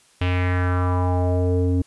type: tone with low-pass filter sweep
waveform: square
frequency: 90.2 Hz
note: F#2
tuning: 44 cents flat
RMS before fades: -20 dBFS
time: 0.21-1.82 s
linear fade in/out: 5 ms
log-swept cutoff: 2900 to 320 Hz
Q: 3.3
effects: white hiss -56 dBFS RMS until 1.86 s + resampled to 24000 Hz